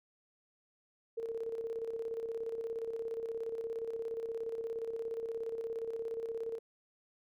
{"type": "tone with tremolo", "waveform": "sine", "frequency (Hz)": 455.8, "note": "A#4", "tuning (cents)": -39, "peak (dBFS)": -34, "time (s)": [1.17, 6.59], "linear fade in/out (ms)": 10, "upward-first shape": "square", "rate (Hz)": 17, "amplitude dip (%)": 50, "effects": []}